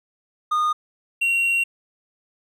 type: tone pair in turn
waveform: triangle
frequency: 1226 / 2747 Hz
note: D#6 / F7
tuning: -26 / -29 cents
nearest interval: octave + major second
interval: 1397 cents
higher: second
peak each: -16 dBFS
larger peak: neither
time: 0.51-0.73 / 1.21-1.64 s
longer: second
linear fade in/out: 10 ms
effects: none